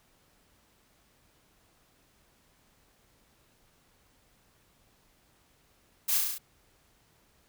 blue noise with echo, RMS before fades -28 dBFS, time 6.08-6.18 s, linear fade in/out 10 ms, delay 34 ms, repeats 6, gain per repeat -2 dB, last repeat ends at 6.384 s, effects pink hiss -66 dBFS RMS until 7.48 s

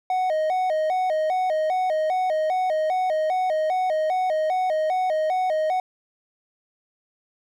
triangle tone with vibrato, 680 Hz, F5, 46 cents flat, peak -18 dBFS, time 0.1-5.8 s, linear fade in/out 2 ms, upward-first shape square, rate 2.5 Hz, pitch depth 150 cents each way, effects none

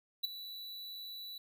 square tone with ADSR envelope, 3951 Hz, B7, in tune, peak -29 dBFS, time 0.23-1.38 s, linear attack 15 ms, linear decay 12 ms, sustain -15 dB, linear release 4 ms, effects none

